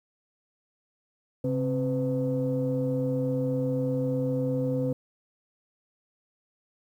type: tone cluster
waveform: sine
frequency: 135.8 / 264.1 / 504 Hz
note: C#3 / C4 / B4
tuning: -35 / +16 / +35 cents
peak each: -28 dBFS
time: 1.44-4.93 s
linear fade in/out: 5 ms
effects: tanh soft clip ceiling -18 dBFS + 10-bit